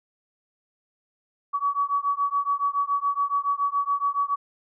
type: beating tone pair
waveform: sine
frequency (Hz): 1131 / 1138.1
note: C#6 / C#6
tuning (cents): +34 / +45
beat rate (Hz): 7.1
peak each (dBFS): -25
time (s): 1.53-4.36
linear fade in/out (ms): 20
effects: none